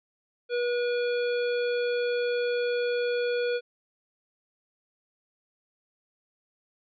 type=harmonic tone; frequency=484.3 Hz; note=B4; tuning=34 cents flat; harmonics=1 / 3 / 5 / 7 / 9; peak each=-25 / -35 / -39 / -42 / -44 dBFS; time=0.49-3.61 s; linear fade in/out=50 ms; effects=none